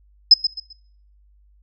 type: tone with echo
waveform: sine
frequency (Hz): 5100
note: D#8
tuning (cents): +42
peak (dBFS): -4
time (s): 0.31-0.34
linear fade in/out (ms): 5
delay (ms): 130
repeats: 3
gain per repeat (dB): -11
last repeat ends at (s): 0.73
effects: noise-tail reverb RT60 0.6 s tail -22 dB re dry + added 50 Hz sine -52 dBFS peak until 1.62 s